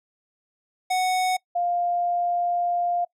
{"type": "tone pair in turn", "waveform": ["square", "sine"], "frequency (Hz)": [740, 701.1], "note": ["F#5", "F5"], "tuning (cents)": [0, 7], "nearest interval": "minor second", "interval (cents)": 93, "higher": "first", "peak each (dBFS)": -21, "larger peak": "neither", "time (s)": [[0.9, 1.37], [1.55, 3.05]], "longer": "second", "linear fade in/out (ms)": 10, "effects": ["noise-tail reverb RT60 0.1 s tail -23 dB re dry", "low-pass 12000 Hz 12 dB/octave"]}